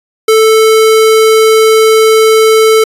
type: tone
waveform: square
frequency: 440 Hz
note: A4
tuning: in tune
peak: -4 dBFS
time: 0.28-2.84 s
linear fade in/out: 5 ms
effects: resampled to 32000 Hz